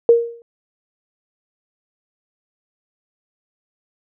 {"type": "tone with exponential decay", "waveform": "sine", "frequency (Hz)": 467.6, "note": "A#4", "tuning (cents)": 5, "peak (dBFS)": -4, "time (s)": [0.09, 0.42], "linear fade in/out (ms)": 1, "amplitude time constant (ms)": 71, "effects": []}